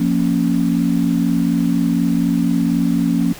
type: chord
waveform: sine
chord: Bb minor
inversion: second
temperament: equal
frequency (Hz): 174.61 / 233.1 / 277.2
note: F3 / Bb3 / Db4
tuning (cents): 0 / 0 / 0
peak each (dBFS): -18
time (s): 0-3.33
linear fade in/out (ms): 5
effects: pink hiss -36 dBFS RMS until 3.39 s